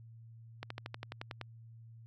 slowing click train, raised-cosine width 0.3 ms, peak -24 dBFS, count 10, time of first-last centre 0.63-1.413 s, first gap 74 ms, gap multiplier 1.04, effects added 114 Hz sine -51 dBFS peak until 2.06 s

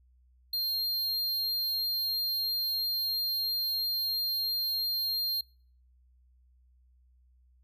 square tone, 4201 Hz, C8, 6 cents sharp, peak -29 dBFS, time 0.53-5.41 s, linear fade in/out 5 ms, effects noise-tail reverb RT60 0.5 s tail -26 dB re dry + added 62 Hz sine -60 dBFS peak until 7.63 s

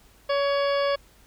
harmonic tone with a mistuned harmonic, 563 Hz, C#5, 27 cents sharp, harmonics 1 / 2 / 3 / 4 / 5 / 6 / 8 / 9, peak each -22 / -29 / -34 / -37 / -39 / -37 / -39 / -42 dBFS, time 0.29-0.96 s, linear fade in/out 10 ms, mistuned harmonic 3, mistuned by -16 cents, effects added 50 Hz sine -57 dBFS peak until 1.26 s + pink hiss -57 dBFS RMS until 1.26 s

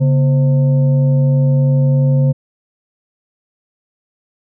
sine tone with frequency modulation, 140 Hz, C#3, 18 cents sharp, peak -9 dBFS, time 0-2.33 s, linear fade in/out 20 ms, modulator 383 Hz, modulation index 0.42, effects none

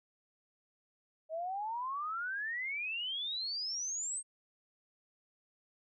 sine exponential sweep, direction up, 622.3 to 8510 Hz, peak -35 dBFS, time 1.29-4.23 s, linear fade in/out 50 ms, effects none

